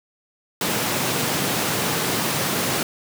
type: high-pass noise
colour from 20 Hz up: pink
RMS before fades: -23 dBFS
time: 0.61-2.83 s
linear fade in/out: 2 ms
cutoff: 120 Hz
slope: 24 dB/octave
effects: none